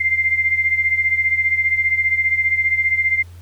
sine beating tone pair, 2093 / 2108 Hz, C7 / C7, 0 / +12 cents, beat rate 15 Hz, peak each -16 / -21 dBFS, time 0-3.23 s, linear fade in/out 10 ms, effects added 87 Hz sine -36 dBFS peak until 3.41 s + pink hiss -52 dBFS RMS until 3.41 s

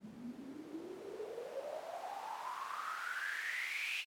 white noise with band-pass filter sweep, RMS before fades -43 dBFS, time 0-4.05 s, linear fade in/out 50 ms, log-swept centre 200 to 2700 Hz, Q 9.9, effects MP3 96 kbps

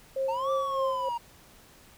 sine tone with tremolo, 535 Hz, C5, 38 cents sharp, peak -25 dBFS, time 0.16-1.09 s, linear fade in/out 5 ms, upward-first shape sine, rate 3.3 Hz, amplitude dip 75%
triangle linear two-way sweep, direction up then down, 866 to 1174.7 to 933 Hz, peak -27 dBFS, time 0.28-1.18 s, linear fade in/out 10 ms, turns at 0.51 s
effects pink hiss -55 dBFS RMS until 1.97 s

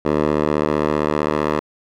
10% pulse tone with band-pass filter sweep, 75.4 Hz, D2, 46 cents sharp, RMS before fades -19 dBFS, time 0.05-1.6 s, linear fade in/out 5 ms, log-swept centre 540 to 810 Hz, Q 0.84, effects none

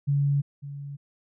sine tone with echo, 141.7 Hz, C#3, 38 cents sharp, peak -20 dBFS, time 0.07-0.42 s, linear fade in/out 20 ms, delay 550 ms, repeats 1, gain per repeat -14 dB, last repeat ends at 0.97 s, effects none

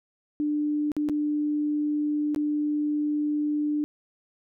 sine tone with dropouts, 297.5 Hz, D4, 22 cents sharp, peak -23 dBFS, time 0.4-3.84 s, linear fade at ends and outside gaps 0 ms, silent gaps 0.918-0.966 / 1.088-1.096 / 2.347-2.361 s, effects none

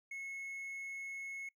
triangle tone, 2184 Hz, C#7, 26 cents flat, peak -40 dBFS, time 0.11-1.49 s, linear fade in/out 5 ms, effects noise-tail reverb RT60 0.1 s tail -22 dB re dry

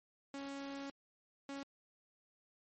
sawtooth tone bursts at uneven times, 277.2 Hz, C#4, in tune, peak -39 dBFS, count 2, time 0.34-0.9 / 1.49-1.63 s, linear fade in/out 2 ms, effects low-pass 10000 Hz 12 dB/octave + MP3 32 kbps

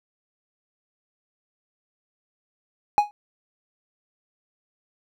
triangle tone with exponential decay, 830.6 Hz, G#5, in tune, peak -8 dBFS, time 2.98-3.11 s, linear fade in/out 0 ms, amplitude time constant 28 ms, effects none

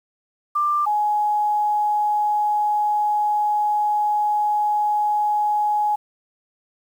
sine tone pair in turn, 1186 / 838.6 Hz, D6 / G#5, +17 / +17 cents, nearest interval tritone, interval 600 cents, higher first, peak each -17 dBFS, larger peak neither, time 0.55-0.86 / 0.86-5.96 s, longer second, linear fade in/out 10 ms, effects 8-bit

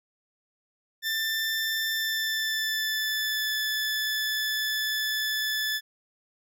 20% pulse tone with pitch glide, 1779 to 1736.4 Hz, A6 to A6, +19 to -23 cents, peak -21 dBFS, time 1.02-5.81 s, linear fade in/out 50 ms, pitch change -42 cents, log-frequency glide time 1.92-3.55 s, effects none

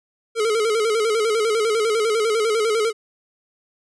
square tone with vibrato, 440 Hz, A4, in tune, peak -18 dBFS, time 0.35-2.93 s, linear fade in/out 50 ms, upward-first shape square, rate 10 Hz, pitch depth 71 cents each way, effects resampled to 24000 Hz

